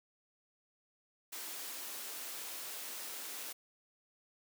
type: high-pass noise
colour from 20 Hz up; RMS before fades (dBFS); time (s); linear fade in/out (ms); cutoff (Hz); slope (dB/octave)
white; -44; 1.32-3.53; 10; 250; 24
effects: none